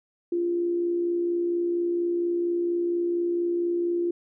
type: tone with amplitude modulation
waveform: sine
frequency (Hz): 346.3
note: F4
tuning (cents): -15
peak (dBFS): -21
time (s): 0.32-4.11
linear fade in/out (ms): 5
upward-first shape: sine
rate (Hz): 64.3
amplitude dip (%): 35
effects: none